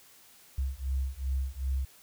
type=beating tone pair; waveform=sine; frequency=65.2 / 67.8 Hz; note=C2 / C#2; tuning=-5 / -38 cents; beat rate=2.6 Hz; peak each=-32 / -32 dBFS; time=0.58-1.85 s; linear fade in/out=5 ms; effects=white hiss -57 dBFS RMS until 2.02 s